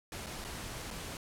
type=noise with dropouts; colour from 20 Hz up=pink; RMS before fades=-42 dBFS; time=0.12-1.17 s; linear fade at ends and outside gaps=2 ms; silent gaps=0.262-0.266 / 0.443-0.447 / 0.906-0.91 s; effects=low-pass 12000 Hz 12 dB/octave

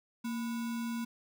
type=tone with sample-and-hold; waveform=sine; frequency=231.9 Hz; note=A#3; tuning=9 cents flat; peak=-33 dBFS; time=0.24-1.05 s; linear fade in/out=10 ms; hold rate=1225 Hz; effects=none

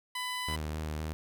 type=tone; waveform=15% pulse; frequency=999 Hz; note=B5; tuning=20 cents sharp; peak=-27 dBFS; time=0.15-0.56 s; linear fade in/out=5 ms
type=tone with vibrato; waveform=sawtooth; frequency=77.3 Hz; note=D#2; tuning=11 cents flat; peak=-30 dBFS; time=0.48-1.13 s; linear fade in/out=0 ms; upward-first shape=square; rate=3.9 Hz; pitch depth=19 cents each way
effects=none

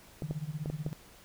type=clicks; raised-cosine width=2 ms; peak=-24 dBFS; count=5; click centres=0.222 / 0.31 / 0.659 / 0.7 / 0.864 s
type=tone with tremolo; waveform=sine; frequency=151.8 Hz; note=D#3; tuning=42 cents flat; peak=-31 dBFS; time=0.23-0.93 s; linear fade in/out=0 ms; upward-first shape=sine; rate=16 Hz; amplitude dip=90%
effects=pink hiss -56 dBFS RMS until 1.24 s

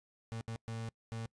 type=tone bursts at uneven times; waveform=35% pulse; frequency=113.5 Hz; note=A#2; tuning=46 cents flat; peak=-37 dBFS; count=4; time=0.32-0.41 / 0.48-0.56 / 0.68-0.89 / 1.12-1.26 s; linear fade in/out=0 ms; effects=noise-tail reverb RT60 0.1 s tail -25 dB re dry + resampled to 22050 Hz

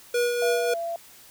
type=tone with tremolo; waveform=square; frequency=482.3 Hz; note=B4; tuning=41 cents flat; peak=-21 dBFS; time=0.14-0.74 s; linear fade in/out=5 ms; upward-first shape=sine; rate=3.6 Hz; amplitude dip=40%
type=tone; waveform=sine; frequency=676 Hz; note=E5; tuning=43 cents sharp; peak=-27 dBFS; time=0.42-0.96 s; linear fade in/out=2 ms
effects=white hiss -50 dBFS RMS until 1.3 s

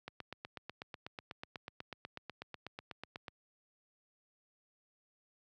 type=click train; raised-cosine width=0.3 ms; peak=-27 dBFS; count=27; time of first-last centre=0.08-3.282 s; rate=8.12 Hz; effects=high-pass 80 Hz 12 dB/octave

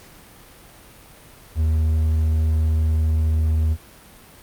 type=tone; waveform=triangle; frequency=78.8 Hz; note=D#2; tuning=23 cents sharp; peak=-14 dBFS; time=1.55-3.77 s; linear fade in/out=50 ms; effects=pink hiss -46 dBFS RMS until 4.42 s + Opus 48 kbps

